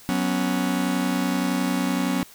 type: chord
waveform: 45% pulse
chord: F# suspended fourth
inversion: none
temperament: just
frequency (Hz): 185 / 246.7 / 277.5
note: F#3 / B3 / C#4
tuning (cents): 0 / -2 / +2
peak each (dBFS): -26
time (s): 0.09-2.23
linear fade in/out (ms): 0
effects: white hiss -48 dBFS RMS until 2.34 s